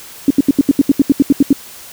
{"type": "tone bursts", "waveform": "sine", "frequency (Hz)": 278.4, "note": "C#4", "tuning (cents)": 8, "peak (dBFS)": -4, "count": 13, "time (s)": [0.28, 1.529], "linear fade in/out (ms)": 2, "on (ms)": 25, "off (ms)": 77, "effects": ["white hiss -35 dBFS RMS until 1.92 s"]}